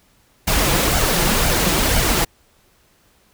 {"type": "noise with flanger", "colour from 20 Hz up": "pink", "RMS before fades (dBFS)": -17, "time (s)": [0.47, 2.25], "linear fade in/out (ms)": 10, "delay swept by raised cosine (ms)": [1.3, 6], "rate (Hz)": 2, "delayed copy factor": 0.55, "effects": ["pink hiss -57 dBFS RMS until 3.33 s"]}